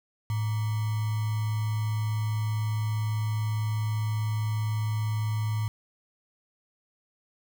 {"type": "tone with sample-and-hold", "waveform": "sine", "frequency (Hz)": 108.1, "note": "A2", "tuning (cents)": -30, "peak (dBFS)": -25, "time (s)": [0.3, 5.68], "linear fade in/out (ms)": 0, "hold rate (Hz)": 1050, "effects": []}